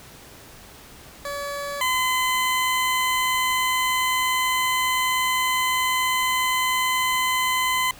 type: tone pair in turn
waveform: 20% pulse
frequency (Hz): 570 / 1021.2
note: C#5 / C6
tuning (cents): +48 / -42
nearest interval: minor seventh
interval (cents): 1010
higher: second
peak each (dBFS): -23 / -15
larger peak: second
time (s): 1.25-1.81 / 1.81-7.91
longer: second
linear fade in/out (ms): 2
effects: pink hiss -45 dBFS RMS until 7.99 s